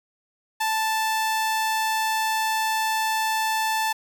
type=tone; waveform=sawtooth; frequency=880 Hz; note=A5; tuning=in tune; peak=-18 dBFS; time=0.6-3.93 s; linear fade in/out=10 ms; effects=8-bit